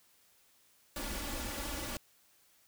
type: noise with comb filter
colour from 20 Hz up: pink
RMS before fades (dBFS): -39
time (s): 0.96-1.97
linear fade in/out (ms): 2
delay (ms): 3.5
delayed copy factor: +0.75
effects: white hiss -67 dBFS RMS until 2.67 s